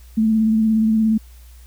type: tone with vibrato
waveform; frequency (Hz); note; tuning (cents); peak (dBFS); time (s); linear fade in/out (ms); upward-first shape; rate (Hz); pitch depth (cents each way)
sine; 220; A3; 0; -13; 0.17-1.18; 10; triangle; 17; 32
effects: added 60 Hz sine -40 dBFS peak until 1.66 s + white hiss -53 dBFS RMS until 1.66 s